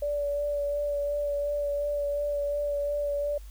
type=tone with vibrato; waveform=sine; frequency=578 Hz; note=D5; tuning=28 cents flat; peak=-26 dBFS; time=0.02-3.38 s; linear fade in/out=5 ms; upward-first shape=sine; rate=2.8 Hz; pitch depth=16 cents each way; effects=added 50 Hz sine -41 dBFS peak until 3.5 s + white hiss -58 dBFS RMS until 3.5 s